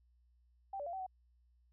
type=tone with pitch steps; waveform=sine; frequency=782 / 577 / 688 / 764 / 749 Hz; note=G5 / D5 / F5 / G5 / F#5; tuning=-4 / -31 / -26 / -45 / +21 cents; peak=-39 dBFS; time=0.73-1.065 s; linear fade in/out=5 ms; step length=67 ms; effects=added 60 Hz sine -67 dBFS peak until 1.72 s